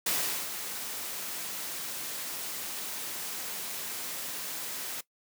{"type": "noise with ADSR envelope", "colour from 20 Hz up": "white", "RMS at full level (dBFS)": -28, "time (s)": [0.06, 5.01], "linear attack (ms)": 6, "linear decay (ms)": 410, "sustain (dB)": -9, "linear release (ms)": 6, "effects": ["noise-tail reverb RT60 0.1 s tail -19 dB re dry", "high-pass 150 Hz 12 dB/octave"]}